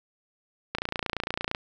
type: click train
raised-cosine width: 0.3 ms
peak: -12 dBFS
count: 24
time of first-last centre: 0.75-1.549 s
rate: 28.8 Hz
effects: none